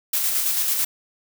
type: noise with tremolo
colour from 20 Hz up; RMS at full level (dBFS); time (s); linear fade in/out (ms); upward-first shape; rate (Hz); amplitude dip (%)
blue; -21; 0.13-0.85; 5; square; 9.1; 30
effects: none